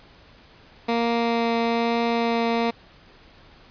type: tone with vibrato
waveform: 15% pulse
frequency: 232.5 Hz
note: A#3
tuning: 4 cents flat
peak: -14 dBFS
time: 0.88-2.71 s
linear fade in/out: 10 ms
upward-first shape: triangle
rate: 1.1 Hz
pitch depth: 9 cents each way
effects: pink hiss -51 dBFS RMS until 3.7 s + resampled to 11025 Hz